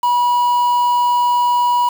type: tone with quantisation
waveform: triangle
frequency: 972 Hz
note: B5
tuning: 28 cents flat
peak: -10 dBFS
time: 0.03-1.89 s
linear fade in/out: 5 ms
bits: 5
effects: none